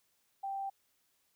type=tone; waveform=sine; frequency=784 Hz; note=G5; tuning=in tune; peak=-35 dBFS; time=0.43-0.7 s; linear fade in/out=10 ms; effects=white hiss -75 dBFS RMS until 1.35 s